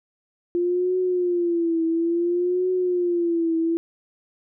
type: tone with vibrato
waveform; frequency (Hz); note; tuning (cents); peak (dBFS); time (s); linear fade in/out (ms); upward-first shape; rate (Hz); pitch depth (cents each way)
sine; 347.1; F4; -11; -19; 0.55-3.77; 0; triangle; 0.58; 110
effects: none